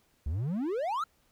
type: exponential sweep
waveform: triangle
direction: up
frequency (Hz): 65.41 to 1381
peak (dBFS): -27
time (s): 0.26-1.04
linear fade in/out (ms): 5
effects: pink hiss -69 dBFS RMS until 1.31 s